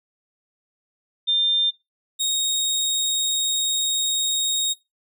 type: tone pair in turn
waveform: sine / 25% pulse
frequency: 3600 / 3746 Hz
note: A7 / A#7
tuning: +39 / +8 cents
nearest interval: minor second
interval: 69 cents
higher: second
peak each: -17 dBFS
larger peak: neither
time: 1.27-1.71 / 2.19-4.74 s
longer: second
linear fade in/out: 20 ms
effects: noise-tail reverb RT60 0.2 s tail -18 dB re dry